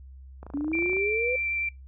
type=click train; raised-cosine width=1 ms; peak=-28 dBFS; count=16; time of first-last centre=0.43-0.968 s; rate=27.9 Hz
type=exponential sweep; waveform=sine; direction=up; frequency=279 to 514 Hz; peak=-26 dBFS; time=0.54-1.36 s; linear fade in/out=5 ms
type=tone with vibrato; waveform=sine; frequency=2349 Hz; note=D7; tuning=in tune; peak=-26 dBFS; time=0.73-1.69 s; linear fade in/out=5 ms; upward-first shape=triangle; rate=9 Hz; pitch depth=10 cents each way
effects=noise-tail reverb RT60 0.2 s tail -24 dB re dry + added 66 Hz sine -43 dBFS peak until 1.87 s